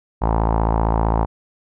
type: tone with low-pass filter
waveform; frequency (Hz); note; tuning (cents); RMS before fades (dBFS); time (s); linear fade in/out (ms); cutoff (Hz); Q
sawtooth; 55.4; A1; +13; -18; 0.21-1.26; 20; 910; 4.5
effects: none